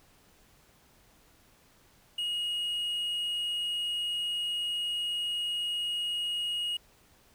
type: tone with quantisation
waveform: triangle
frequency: 2882 Hz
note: F#7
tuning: 46 cents flat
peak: -28 dBFS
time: 2.18-6.77 s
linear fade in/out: 5 ms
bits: 9
effects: pink hiss -62 dBFS RMS until 7.34 s